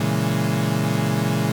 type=chord; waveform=35% pulse; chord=A# half-diminished seventh; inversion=none; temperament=equal; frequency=116.54 / 138.59 / 164.81 / 207.7 Hz; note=A#2 / C#3 / E3 / G#3; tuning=0 / 0 / 0 / 0 cents; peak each=-23 dBFS; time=0-1.52 s; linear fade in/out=5 ms; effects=none